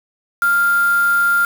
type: tone with quantisation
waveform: sine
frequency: 1396.9 Hz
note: F6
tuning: in tune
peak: -12 dBFS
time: 0.42-1.45 s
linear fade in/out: 2 ms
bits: 4
effects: none